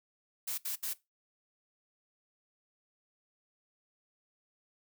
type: noise bursts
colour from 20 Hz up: blue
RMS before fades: -36 dBFS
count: 3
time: 0.47-0.936 s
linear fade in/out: 10 ms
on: 110 ms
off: 68 ms
effects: noise-tail reverb RT60 0.2 s tail -19 dB re dry